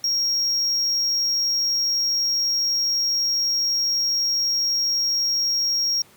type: tone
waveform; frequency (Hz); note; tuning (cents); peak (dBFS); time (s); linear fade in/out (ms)
triangle; 5588; F8; 0; -18; 0.04-6.02; 2
effects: pink hiss -52 dBFS RMS until 6.16 s + high-pass 100 Hz 12 dB/octave